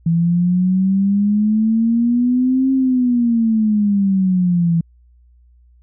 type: exponential two-way sweep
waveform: sine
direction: up then down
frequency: 164.81 to 267.4 to 164.81 Hz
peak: -12 dBFS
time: 0.06-4.81 s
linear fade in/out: 5 ms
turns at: 2.72 s
effects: added 60 Hz sine -47 dBFS peak until 5.82 s